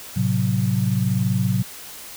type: chord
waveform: sine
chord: F# diminished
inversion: first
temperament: equal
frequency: 110 / 130.81 / 185 Hz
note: A2 / C3 / F#3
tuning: 0 / 0 / 0 cents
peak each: -22 dBFS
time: 0.16-1.63 s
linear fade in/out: 10 ms
effects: white hiss -38 dBFS RMS until 2.16 s